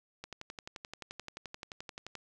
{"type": "click train", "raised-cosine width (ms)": 0.2, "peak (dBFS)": -25, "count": 23, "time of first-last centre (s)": [0.24, 2.153], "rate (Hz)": 11.5, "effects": []}